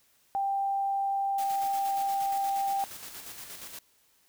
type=tone; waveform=sine; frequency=789 Hz; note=G5; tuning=11 cents sharp; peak=-26 dBFS; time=0.35-2.84 s; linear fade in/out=0 ms
type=noise with tremolo; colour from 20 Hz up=white; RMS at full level=-42 dBFS; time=1.38-3.79 s; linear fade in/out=5 ms; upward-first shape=square; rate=8.5 Hz; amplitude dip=40%
effects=white hiss -66 dBFS RMS until 4.28 s